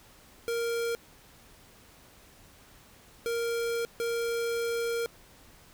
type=tone bursts at uneven times; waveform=square; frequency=466.2 Hz; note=A#4; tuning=in tune; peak=-29 dBFS; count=3; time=0.48-0.95 / 3.26-3.85 / 4-5.06 s; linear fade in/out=0 ms; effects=pink hiss -56 dBFS RMS until 5.73 s

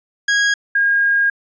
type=tone pair in turn; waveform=40% pulse / sine; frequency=1645 / 1625.2 Hz; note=G#6 / G#6; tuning=-17 / -38 cents; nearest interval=unison; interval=21 cents; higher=first; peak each=-12 dBFS; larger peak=neither; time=0.28-0.54 / 0.75-1.3 s; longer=second; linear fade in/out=5 ms; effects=resampled to 16000 Hz

